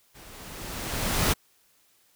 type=noise with level ramp; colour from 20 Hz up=pink; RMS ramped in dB=-49 to -22 dBFS; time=0.14-1.34 s; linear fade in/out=20 ms; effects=white hiss -64 dBFS RMS until 2.15 s